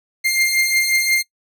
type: beating tone pair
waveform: sawtooth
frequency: 2105 / 2110.6 Hz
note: C7 / C7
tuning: +10 / +14 cents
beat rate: 5.6 Hz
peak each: -18 / -13 dBFS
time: 0.24-1.23 s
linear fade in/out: 20 ms
effects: noise-tail reverb RT60 0.1 s tail -23 dB re dry